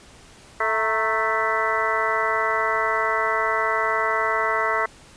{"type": "harmonic tone with a mistuned harmonic", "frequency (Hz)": 220, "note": "A3", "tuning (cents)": 0, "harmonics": [2, 3, 4, 5, 6, 7, 8, 9], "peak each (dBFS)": [-29, -28, -29, -26, -26, -31, -33, -26], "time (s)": [0.6, 4.86], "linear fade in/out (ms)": 5, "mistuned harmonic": 4, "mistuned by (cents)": 78, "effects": ["pink hiss -48 dBFS RMS until 5.16 s", "resampled to 22050 Hz"]}